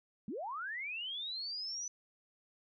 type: linear sweep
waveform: sine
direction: up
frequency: 174.61 to 6020 Hz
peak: -38 dBFS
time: 0.28-1.88 s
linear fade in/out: 2 ms
effects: none